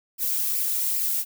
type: noise with flanger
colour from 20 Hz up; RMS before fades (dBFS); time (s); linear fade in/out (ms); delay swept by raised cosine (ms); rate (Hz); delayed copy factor
violet; -25; 0.18-1.25; 50; 0.39 to 2.19; 2.5; +0.6
effects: none